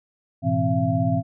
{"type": "tone cluster", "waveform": "sine", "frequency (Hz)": [106.9, 123.7, 164.9, 262.9, 677], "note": ["A2", "B2", "E3", "C4", "E5"], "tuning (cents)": [-49, 3, 1, 8, 46], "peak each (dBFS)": -25, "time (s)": [0.42, 1.23], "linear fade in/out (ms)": 50, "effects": []}